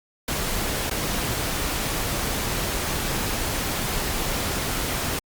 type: noise with dropouts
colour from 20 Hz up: pink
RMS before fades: -26 dBFS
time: 0.28-5.19 s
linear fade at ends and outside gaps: 2 ms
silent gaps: 0.898-0.911 s
effects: Opus 48 kbps